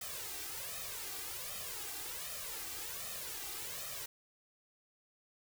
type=noise with flanger; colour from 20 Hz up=white; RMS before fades=-43 dBFS; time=0.01-4.06 s; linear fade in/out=5 ms; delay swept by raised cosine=1.6 to 2.57 ms; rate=1.3 Hz; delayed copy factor=+0.9; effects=none